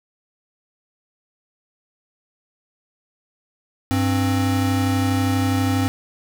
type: tone pair together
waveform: square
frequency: 99 / 264.7 Hz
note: G2 / C4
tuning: +18 / +20 cents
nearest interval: octave + perfect fourth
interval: 1702 cents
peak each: -21 dBFS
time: 3.91-5.88 s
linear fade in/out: 0 ms
effects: none